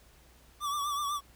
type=tone with vibrato; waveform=square; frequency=1158 Hz; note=D6; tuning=25 cents flat; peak=-31 dBFS; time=0.6-1.21 s; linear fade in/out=50 ms; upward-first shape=triangle; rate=8 Hz; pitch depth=68 cents each way; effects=added 60 Hz sine -60 dBFS peak until 1.35 s + pink hiss -61 dBFS RMS until 1.35 s